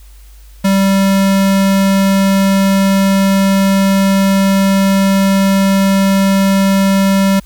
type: tone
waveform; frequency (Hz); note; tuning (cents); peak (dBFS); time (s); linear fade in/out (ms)
square; 194.8; G3; -11; -9; 0.64-7.4; 10
effects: added 50 Hz sine -35 dBFS peak until 7.45 s + white hiss -48 dBFS RMS until 7.45 s